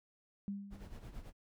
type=tone with exponential decay; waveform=sine; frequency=200 Hz; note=G3; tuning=35 cents sharp; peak=-35 dBFS; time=0.48-1.08 s; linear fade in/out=0 ms; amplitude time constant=130 ms
type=noise with tremolo; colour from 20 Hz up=brown; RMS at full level=-46 dBFS; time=0.7-1.33 s; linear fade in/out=50 ms; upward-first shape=sine; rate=9 Hz; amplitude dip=65%
effects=none